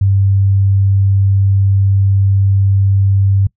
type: tone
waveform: sine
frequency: 98 Hz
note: G2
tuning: in tune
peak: -8 dBFS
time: 0.01-3.47 s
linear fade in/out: 5 ms
effects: noise-tail reverb RT60 0.1 s tail -22 dB re dry